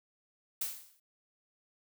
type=noise with exponential decay; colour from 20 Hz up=blue; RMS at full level=-32 dBFS; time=0.61-1 s; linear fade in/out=5 ms; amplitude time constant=84 ms; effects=none